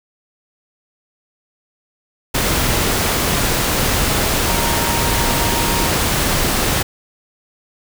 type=tone in noise; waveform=sine; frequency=932.3 Hz; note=A#5; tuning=in tune; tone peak=-24 dBFS; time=4.47-5.89 s; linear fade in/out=10 ms; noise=pink; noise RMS=-17 dBFS; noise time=2.34-6.83 s; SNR=-10 dB; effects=none